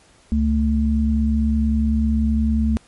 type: tone pair together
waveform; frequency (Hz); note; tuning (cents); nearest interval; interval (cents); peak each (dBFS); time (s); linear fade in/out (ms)
sine; 70.1 / 221.1; C#2 / A3; +20 / +9; octave + minor sixth; 1989; -18; 0.32-2.77; 0
effects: pink hiss -53 dBFS RMS until 2.87 s + MP3 48 kbps